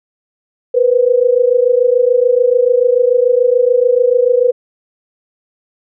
sine tone pair together, 480 / 506.9 Hz, B4 / B4, -49 / +45 cents, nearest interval minor second, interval 94 cents, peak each -11 dBFS, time 0.74-4.52 s, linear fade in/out 10 ms, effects none

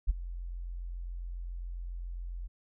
sine tone with ADSR envelope, 43.65 Hz, F1, in tune, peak -19 dBFS, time 0.07-2.48 s, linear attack 28 ms, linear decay 17 ms, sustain -17 dB, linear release 21 ms, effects none

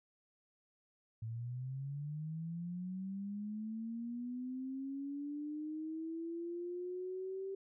sine linear sweep, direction up, 110 to 390 Hz, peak -39 dBFS, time 1.22-7.55 s, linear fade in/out 5 ms, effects none

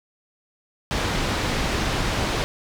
pink low-pass noise, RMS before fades -24 dBFS, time 0.91-2.44 s, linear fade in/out 0 ms, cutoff 5000 Hz, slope 12 dB/octave, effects none

